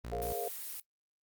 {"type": "tone", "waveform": "sawtooth", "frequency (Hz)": 58.8, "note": "A#1", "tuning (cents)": 16, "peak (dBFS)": -36, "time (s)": [0.04, 0.33], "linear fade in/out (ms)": 5}
{"type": "chord", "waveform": "sine", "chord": "Bb minor seventh", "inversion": "third", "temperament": "equal with one note detuned", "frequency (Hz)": [415.3, 466.2, 548, 698.5], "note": ["Ab4", "Bb4", "Db5", "F5"], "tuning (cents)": [0, 0, -20, 0], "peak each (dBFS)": [-40, -39, -43, -38], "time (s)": [0.12, 0.48], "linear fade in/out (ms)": 2}
{"type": "noise", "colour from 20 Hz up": "blue", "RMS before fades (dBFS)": -42, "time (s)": [0.22, 0.8], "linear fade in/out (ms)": 2}
{"effects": ["noise-tail reverb RT60 0.1 s tail -20 dB re dry", "Opus 32 kbps"]}